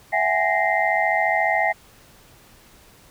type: tone cluster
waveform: sine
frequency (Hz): 658 / 753 / 827 / 1873 / 2074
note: E5 / F#5 / G#5 / A#6 / C7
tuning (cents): -3 / +30 / -8 / +8 / -16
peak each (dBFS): -24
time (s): 0.12-1.73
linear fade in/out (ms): 20
effects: pink hiss -51 dBFS RMS until 3.1 s